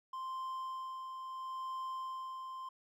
triangle tone with tremolo, 1045 Hz, C6, 2 cents flat, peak -36 dBFS, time 0.13-2.69 s, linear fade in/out 5 ms, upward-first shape sine, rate 0.74 Hz, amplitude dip 40%, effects none

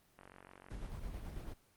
click train, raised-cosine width 0.5 ms, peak -38 dBFS, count 24, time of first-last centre 0.19-0.686 s, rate 46.4 Hz
brown noise with tremolo, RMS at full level -43 dBFS, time 0.7-1.54 s, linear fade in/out 10 ms, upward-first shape square, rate 9.1 Hz, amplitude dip 30%
effects pink hiss -70 dBFS RMS until 1.76 s + Opus 24 kbps

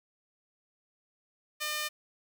sawtooth tone with high-pass filter, 604 Hz, D5, 48 cents sharp, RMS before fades -34 dBFS, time 1.6-1.89 s, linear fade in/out 20 ms, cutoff 1800 Hz, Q 0.83, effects 10-bit

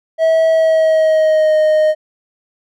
triangle tone with pitch glide, 647 to 618.9 Hz, E5 to D#5, -32 to -9 cents, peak -7 dBFS, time 0.18-1.95 s, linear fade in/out 50 ms, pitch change -77 cents, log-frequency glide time 0.5-1.57 s, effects none

